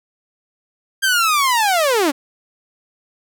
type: linear sweep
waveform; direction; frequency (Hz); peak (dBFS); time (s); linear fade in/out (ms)
sawtooth; down; 1600 to 261.6; -10; 1.02-2.12; 20
effects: none